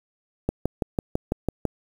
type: click train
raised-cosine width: 2 ms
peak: -9 dBFS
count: 8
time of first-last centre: 0.49-1.653 s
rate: 6.02 Hz
effects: 7-bit